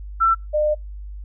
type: tone pair in turn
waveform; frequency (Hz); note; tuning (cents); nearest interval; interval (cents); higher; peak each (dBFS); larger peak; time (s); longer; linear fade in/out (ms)
sine; 1341 / 603.8; E6 / D5; +29 / +48; octave + major second; 1381; first; -13 / -16; first; 0.2-0.35 / 0.53-0.75; second; 20
effects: noise-tail reverb RT60 0.2 s tail -26 dB re dry + added 50 Hz sine -31 dBFS peak until 1.24 s